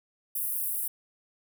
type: high-pass noise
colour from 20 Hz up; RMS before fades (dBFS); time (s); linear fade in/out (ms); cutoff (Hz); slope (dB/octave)
pink; -31; 0.35-0.88; 5; 10000; 48
effects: none